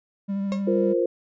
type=tone with vibrato; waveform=triangle; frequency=197.7 Hz; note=G3; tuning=15 cents sharp; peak=-22 dBFS; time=0.28-0.94 s; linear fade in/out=20 ms; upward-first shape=triangle; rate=13 Hz; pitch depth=22 cents each way
type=tone with exponential decay; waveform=35% pulse; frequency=541 Hz; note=C#5; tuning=42 cents flat; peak=-24 dBFS; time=0.52-0.66 s; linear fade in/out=0 ms; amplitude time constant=30 ms
type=chord; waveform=sine; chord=F suspended fourth; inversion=none; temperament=equal; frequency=349.2 / 466.2 / 523.3 Hz; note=F4 / Bb4 / C5; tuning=0 / 0 / 0 cents; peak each=-23 / -25 / -24 dBFS; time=0.67-1.06 s; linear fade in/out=5 ms
effects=resampled to 16000 Hz